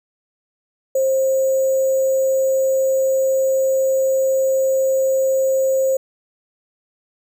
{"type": "tone with sample-and-hold", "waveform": "sine", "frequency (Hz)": 531, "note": "C5", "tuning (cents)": 25, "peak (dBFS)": -14, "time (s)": [0.95, 5.97], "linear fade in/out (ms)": 5, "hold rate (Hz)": 7350, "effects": []}